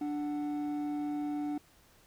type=tone pair together; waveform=triangle; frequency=294.4 / 740 Hz; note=D4 / F#5; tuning=+4 / 0 cents; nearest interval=octave + major third; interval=1596 cents; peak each=-29 / -39 dBFS; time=0.01-1.58 s; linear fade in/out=5 ms; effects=tanh soft clip ceiling -28 dBFS + pink hiss -63 dBFS RMS until 2.06 s